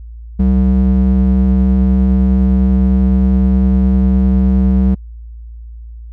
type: ring-modulated tone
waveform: triangle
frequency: 128.8 Hz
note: C3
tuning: 27 cents flat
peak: -3 dBFS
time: 0.39-4.95 s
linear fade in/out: 10 ms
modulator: 62 Hz
effects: added 57 Hz sine -28 dBFS peak until 6.12 s